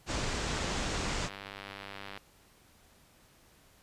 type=low-pass noise; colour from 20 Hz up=pink; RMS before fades=-34 dBFS; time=0.06-1.3 s; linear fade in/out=50 ms; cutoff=8000 Hz; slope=48 dB/octave
type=click train; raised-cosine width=0.3 ms; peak=-26 dBFS; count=169; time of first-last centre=0.48-2.175 s; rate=99.1 Hz
effects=pink hiss -62 dBFS RMS until 3.82 s + resampled to 32000 Hz